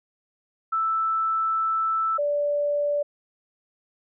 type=tone pair in turn; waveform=sine; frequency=1320 / 582.1 Hz; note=E6 / D5; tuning=+2 / -15 cents; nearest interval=octave + major second; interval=1417 cents; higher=first; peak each=-21 dBFS; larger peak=neither; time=0.72-2.18 / 2.18-3.03 s; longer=first; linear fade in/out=10 ms; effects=none